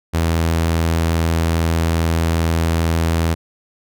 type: tone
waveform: sawtooth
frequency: 82.41 Hz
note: E2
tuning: in tune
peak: -11 dBFS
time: 0.13-3.35 s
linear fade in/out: 20 ms
effects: none